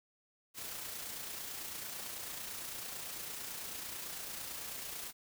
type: noise with amplitude modulation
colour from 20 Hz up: white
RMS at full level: -42 dBFS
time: 0.54-5.13 s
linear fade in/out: 50 ms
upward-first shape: sine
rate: 29 Hz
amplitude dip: 35%
effects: none